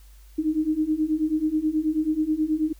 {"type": "beating tone pair", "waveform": "sine", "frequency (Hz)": [305, 314.3], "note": ["D#4", "D#4"], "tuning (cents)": [-34, 18], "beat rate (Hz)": 9.3, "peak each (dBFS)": [-25, -23], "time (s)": [0.38, 2.73], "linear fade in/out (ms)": 10, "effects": ["added 50 Hz sine -46 dBFS peak until 2.79 s", "white hiss -59 dBFS RMS until 2.79 s"]}